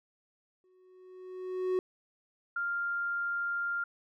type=tone with exponential growth; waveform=triangle; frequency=369.6 Hz; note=F#4; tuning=2 cents flat; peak=-23 dBFS; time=0.64-1.79 s; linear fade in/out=1 ms; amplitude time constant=250 ms
type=tone; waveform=sine; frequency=1396.9 Hz; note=F6; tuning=in tune; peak=-30 dBFS; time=2.56-3.84 s; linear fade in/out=5 ms
effects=none